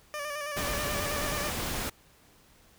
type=tone with vibrato; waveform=15% pulse; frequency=587.3 Hz; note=D5; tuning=in tune; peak=-27 dBFS; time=0.14-1.5 s; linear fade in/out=0 ms; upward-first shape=square; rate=9.3 Hz; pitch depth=39 cents each way
type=noise; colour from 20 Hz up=pink; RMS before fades=-33 dBFS; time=0.56-1.9 s; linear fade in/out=10 ms
effects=pink hiss -60 dBFS RMS until 2.78 s